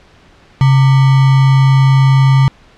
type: tone with sample-and-hold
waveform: sine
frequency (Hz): 134.8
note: C#3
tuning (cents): -48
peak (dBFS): -5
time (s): 0.61-2.48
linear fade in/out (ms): 0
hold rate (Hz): 1050
effects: pink hiss -45 dBFS RMS until 2.77 s + low-pass 4000 Hz 12 dB/octave